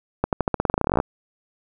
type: accelerating click train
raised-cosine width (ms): 1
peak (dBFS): -5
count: 20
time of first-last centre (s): 0.24-1.001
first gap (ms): 88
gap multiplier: 0.9
effects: none